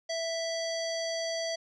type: tone with low-pass filter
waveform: square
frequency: 659.3 Hz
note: E5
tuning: in tune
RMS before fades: -33 dBFS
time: 0.09-1.56 s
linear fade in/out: 10 ms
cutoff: 5300 Hz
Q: 8.1
effects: none